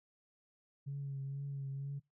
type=tone with vibrato; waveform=sine; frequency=138.59 Hz; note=C#3; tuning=in tune; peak=-37 dBFS; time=0.86-2 s; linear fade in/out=20 ms; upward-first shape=triangle; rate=2.1 Hz; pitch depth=34 cents each way; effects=noise-tail reverb RT60 0.2 s tail -23 dB re dry + tanh soft clip ceiling -34 dBFS